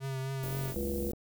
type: tone with vibrato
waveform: square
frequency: 133.8 Hz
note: C3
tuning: 39 cents sharp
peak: -34 dBFS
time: 0-0.75 s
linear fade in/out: 50 ms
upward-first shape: triangle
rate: 3.9 Hz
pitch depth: 31 cents each way
type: noise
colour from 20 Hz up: violet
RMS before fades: -44 dBFS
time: 0.43-1.12 s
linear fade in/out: 2 ms
type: click train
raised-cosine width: 2 ms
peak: -29 dBFS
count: 33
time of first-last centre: 0.44-1.134 s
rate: 46.1 Hz
type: harmonic tone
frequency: 69.2 Hz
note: C#2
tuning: 2 cents flat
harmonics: 1 / 3 / 5 / 7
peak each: -37 / -37 / -37 / -37 dBFS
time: 0.76-1.11 s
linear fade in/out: 0 ms
effects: none